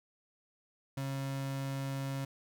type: tone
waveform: 35% pulse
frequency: 136.3 Hz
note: C#3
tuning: 29 cents flat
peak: -33 dBFS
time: 0.97-2.25 s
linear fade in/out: 5 ms
effects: none